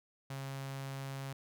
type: tone with notch filter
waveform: sawtooth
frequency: 136.1 Hz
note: C#3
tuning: 31 cents flat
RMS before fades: -42 dBFS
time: 0.3-1.33 s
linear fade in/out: 5 ms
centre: 330 Hz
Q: 1.3
effects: none